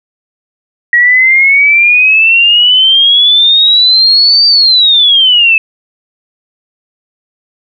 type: exponential two-way sweep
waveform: sine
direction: up then down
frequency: 1900 to 4672 to 2589 Hz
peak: -3 dBFS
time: 0.93-5.58 s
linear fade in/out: 2 ms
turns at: 4.47 s
effects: none